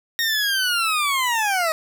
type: linear sweep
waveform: 20% pulse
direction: down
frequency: 1864.7 to 622.3 Hz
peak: -14 dBFS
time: 0.19-1.72 s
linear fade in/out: 0 ms
effects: none